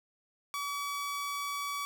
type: tone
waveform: sawtooth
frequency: 1141 Hz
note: C#6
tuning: 50 cents sharp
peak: -30 dBFS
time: 0.54-1.85 s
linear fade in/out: 0 ms
effects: none